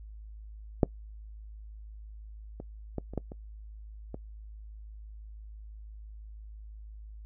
clicks, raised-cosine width 2 ms, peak -7 / -26 / -19 / -28 / -17 / -28 / -24 dBFS, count 7, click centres 0.832 / 2.601 / 2.983 / 3.136 / 3.177 / 3.319 / 4.144 s, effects noise-tail reverb RT60 0.1 s tail -22 dB re dry + added 53 Hz sine -43 dBFS peak until 7.25 s

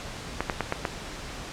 clicks, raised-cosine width 0.5 ms, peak -10 dBFS, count 5, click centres 0.406 / 0.498 / 0.607 / 0.724 / 0.852 s, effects pink hiss -38 dBFS RMS until 1.52 s + low-pass 7000 Hz 12 dB/octave

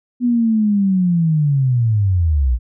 sine linear sweep, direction down, 247.8 to 55.9 Hz, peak -12 dBFS, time 0.2-2.59 s, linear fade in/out 50 ms, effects none

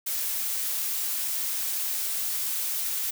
blue noise, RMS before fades -29 dBFS, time 0.06-3.11 s, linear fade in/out 10 ms, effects none

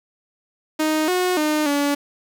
sawtooth tone with pitch steps, 310.8 / 363.7 / 304.6 / 286.3 Hz, D#4 / F#4 / D#4 / D4, -2 / -30 / -37 / -44 cents, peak -14 dBFS, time 0.79-1.95 s, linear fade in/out 10 ms, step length 290 ms, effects 7-bit

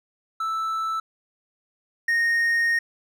triangle tone pair in turn, 1318.5 / 1855 Hz, E6 / A#6, 0 / -9 cents, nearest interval tritone, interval 591 cents, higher second, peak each -22 / -17 dBFS, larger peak second, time 0.4-1 / 2.08-2.79 s, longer second, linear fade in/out 5 ms, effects none

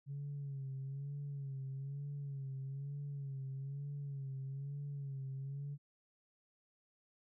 sine tone with vibrato, 138.59 Hz, C#3, in tune, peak -39 dBFS, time 0.06-5.78 s, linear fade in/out 50 ms, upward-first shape sine, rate 1.1 Hz, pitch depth 57 cents each way, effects tanh soft clip ceiling -37 dBFS

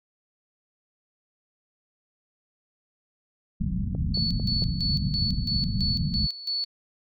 white low-pass noise, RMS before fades -27 dBFS, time 3.6-6.27 s, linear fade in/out 10 ms, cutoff 210 Hz, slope 48 dB/octave
click train, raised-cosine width 2 ms, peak -23 dBFS, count 4, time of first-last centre 3.95-4.623 s, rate 4.46 Hz
sine tone with tremolo, 4435 Hz, C#8, in tune, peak -25 dBFS, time 4.14-6.65 s, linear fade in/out 5 ms, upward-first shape square, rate 3 Hz, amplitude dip 75%
effects none

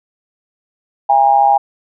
sine tone with amplitude modulation, 811 Hz, G#5, 41 cents flat, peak -4 dBFS, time 1.09-1.58 s, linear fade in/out 10 ms, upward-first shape sine, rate 134 Hz, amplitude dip 75%, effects none

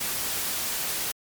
white noise, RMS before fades -29 dBFS, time 0-1.12 s, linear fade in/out 10 ms, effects MP3 96 kbps

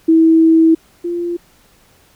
sine tone pair in turn, 324.4 / 345.7 Hz, E4 / F4, -28 / -18 cents, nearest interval minor second, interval 110 cents, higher second, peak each -6 / -17 dBFS, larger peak first, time 0.08-0.75 / 1.04-1.37 s, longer first, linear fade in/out 10 ms, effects pink hiss -51 dBFS RMS until 2.15 s

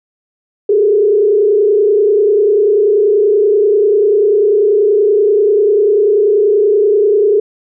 sine tone with frequency modulation, 415.3 Hz, G#4, in tune, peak -7 dBFS, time 0.69-7.4 s, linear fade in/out 5 ms, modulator 30.3 Hz, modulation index 0.91, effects none

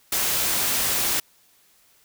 white noise, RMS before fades -23 dBFS, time 0.12-1.2 s, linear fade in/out 5 ms, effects white hiss -59 dBFS RMS until 2.04 s

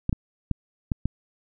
clicks, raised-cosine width 5 ms, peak -11 dBFS, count 5, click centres 0.094 / 0.128 / 0.513 / 0.918 / 1.056 s, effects none

